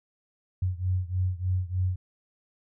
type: beating tone pair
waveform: sine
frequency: 90.7 / 94 Hz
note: F#2 / F#2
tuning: -34 / +28 cents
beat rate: 3.3 Hz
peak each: -27 / -29 dBFS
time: 0.62-1.96 s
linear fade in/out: 5 ms
effects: none